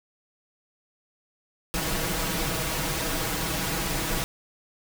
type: noise with comb filter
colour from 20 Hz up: pink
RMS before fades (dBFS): -28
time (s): 1.74-4.24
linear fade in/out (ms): 0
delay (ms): 6.2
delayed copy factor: +0.65
effects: none